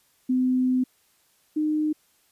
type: tone pair in turn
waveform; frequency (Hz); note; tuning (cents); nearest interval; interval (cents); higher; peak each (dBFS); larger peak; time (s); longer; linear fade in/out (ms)
sine; 255 / 306; C4 / D#4; -44 / -29; minor third; 315; second; -19 / -21; first; 0.29-0.84 / 1.56-1.93; first; 10
effects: white hiss -64 dBFS RMS until 2.31 s + resampled to 32000 Hz